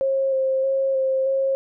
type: tone with vibrato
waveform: sine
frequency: 534 Hz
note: C5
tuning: 35 cents sharp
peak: -18 dBFS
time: 0.01-1.55 s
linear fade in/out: 0 ms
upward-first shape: square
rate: 1.6 Hz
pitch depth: 15 cents each way
effects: none